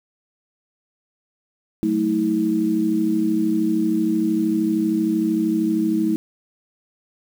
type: tone cluster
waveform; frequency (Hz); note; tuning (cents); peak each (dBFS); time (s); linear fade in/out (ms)
sine; 188.2 / 221.2 / 320.9; F#3 / A3 / E4; +30 / +9 / -46; -26 / -22 / -19; 1.83-6.16; 0
effects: 7-bit